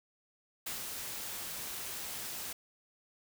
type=noise with ADSR envelope; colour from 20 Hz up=white; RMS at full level=-38 dBFS; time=0.66-2.53 s; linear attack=8 ms; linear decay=120 ms; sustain=-3 dB; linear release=6 ms; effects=none